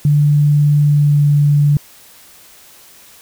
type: tone with pitch glide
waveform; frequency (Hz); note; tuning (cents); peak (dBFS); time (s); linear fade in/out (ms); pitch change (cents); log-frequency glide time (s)
sine; 146.83 to 145.56; D3 to D3; 0 to -15; -8; 0.05-1.77; 2; -15; 0.82-1.25
effects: white hiss -43 dBFS RMS until 3.21 s